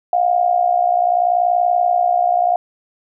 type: tone with amplitude modulation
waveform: sine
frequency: 710 Hz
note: F5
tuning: 28 cents sharp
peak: -9 dBFS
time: 0.13-2.56 s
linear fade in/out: 2 ms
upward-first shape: sine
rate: 60.7 Hz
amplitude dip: 75%
effects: none